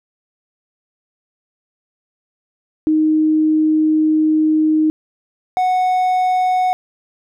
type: tone pair in turn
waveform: sine / triangle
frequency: 311.1 / 737.2 Hz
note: D#4 / F#5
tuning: 0 / -7 cents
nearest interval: octave + minor third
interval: 1493 cents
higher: second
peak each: -11 dBFS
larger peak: neither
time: 2.87-4.9 / 5.57-6.73 s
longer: first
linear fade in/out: 0 ms
effects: none